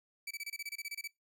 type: tone bursts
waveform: sawtooth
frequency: 2303 Hz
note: D7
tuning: 34 cents flat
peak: -35 dBFS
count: 13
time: 0.27-1.076 s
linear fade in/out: 5 ms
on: 38 ms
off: 26 ms
effects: noise-tail reverb RT60 0.2 s tail -23 dB re dry